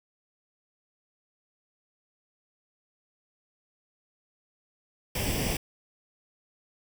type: noise with comb filter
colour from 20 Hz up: pink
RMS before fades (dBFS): -29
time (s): 5.15-5.57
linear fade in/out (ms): 5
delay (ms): 0.37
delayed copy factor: +0.7
effects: none